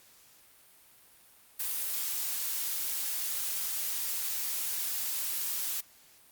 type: noise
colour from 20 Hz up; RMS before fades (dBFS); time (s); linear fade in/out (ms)
blue; -33; 1.59-5.81; 10
effects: white hiss -59 dBFS RMS until 6.31 s + Opus 48 kbps